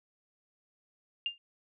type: tone with exponential decay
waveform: sine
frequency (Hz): 2804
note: F7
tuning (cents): +6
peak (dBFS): -26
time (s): 1.26-1.38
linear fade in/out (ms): 1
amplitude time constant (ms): 26
effects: none